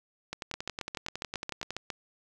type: two click trains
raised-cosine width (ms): 0.2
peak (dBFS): -18 / -17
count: 16 / 11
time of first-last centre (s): 0.33-1.706 / 0.54-1.902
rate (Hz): 10.9 / 7.34
effects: none